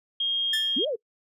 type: tone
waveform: sine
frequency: 3240 Hz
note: G#7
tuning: 43 cents flat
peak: -23 dBFS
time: 0.2-0.85 s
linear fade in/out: 5 ms
type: tone with exponential decay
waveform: sawtooth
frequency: 1760 Hz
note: A6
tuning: in tune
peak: -21 dBFS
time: 0.53-0.8 s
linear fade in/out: 5 ms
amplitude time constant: 58 ms
type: linear two-way sweep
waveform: sine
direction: up then down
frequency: 206.2 to 636 to 418.2 Hz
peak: -25 dBFS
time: 0.76-0.96 s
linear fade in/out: 10 ms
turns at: 0.88 s
effects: noise-tail reverb RT60 0.1 s tail -24 dB re dry + resampled to 32000 Hz